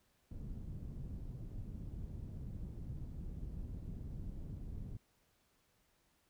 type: low-pass noise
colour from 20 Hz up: pink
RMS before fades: -45 dBFS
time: 0.31-4.97 s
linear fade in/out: 5 ms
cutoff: 170 Hz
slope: 12 dB/octave
effects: pink hiss -75 dBFS RMS until 6.29 s